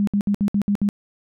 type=tone bursts; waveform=sine; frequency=203 Hz; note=G#3; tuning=39 cents flat; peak=-16 dBFS; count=7; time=0-0.889 s; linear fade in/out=0 ms; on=73 ms; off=63 ms; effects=none